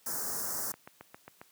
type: band-stop noise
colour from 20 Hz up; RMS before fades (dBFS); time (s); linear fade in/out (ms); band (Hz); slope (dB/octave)
white; -35; 0.06-0.72; 5; 1700 to 5200; 48
type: click train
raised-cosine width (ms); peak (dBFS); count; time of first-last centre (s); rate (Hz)
0.5; -30; 6; 0.74-1.415; 7.41
effects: white hiss -64 dBFS RMS until 1.51 s + high-pass 100 Hz 12 dB/octave